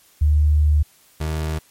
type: tone pair in turn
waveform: sine / 30% pulse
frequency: 74.9 / 78.07 Hz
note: D2 / D#2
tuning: +35 / +6 cents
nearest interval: minor second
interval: 71 cents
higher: second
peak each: -12 / -19 dBFS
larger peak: first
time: 0.21-0.83 / 1.2-1.59 s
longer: first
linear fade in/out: 10 ms
effects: white hiss -54 dBFS RMS until 1.7 s + MP3 64 kbps